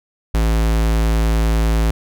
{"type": "tone", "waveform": "square", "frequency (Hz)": 55, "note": "A1", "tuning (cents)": 0, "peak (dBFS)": -14, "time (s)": [0.34, 1.91], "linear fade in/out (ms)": 5, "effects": []}